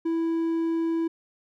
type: tone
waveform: triangle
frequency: 329.6 Hz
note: E4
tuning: in tune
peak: -21 dBFS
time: 0.05-1.08 s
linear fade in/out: 10 ms
effects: none